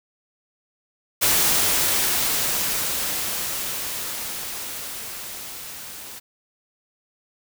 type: noise with level ramp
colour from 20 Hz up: white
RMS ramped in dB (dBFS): -18 to -38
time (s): 1.21-6.2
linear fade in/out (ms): 20
effects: none